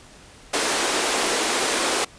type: high-pass noise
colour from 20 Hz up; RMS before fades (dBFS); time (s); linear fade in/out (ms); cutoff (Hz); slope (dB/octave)
pink; -22; 0.53-2.05; 10; 300; 24
effects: pink hiss -47 dBFS RMS until 2.18 s + resampled to 22050 Hz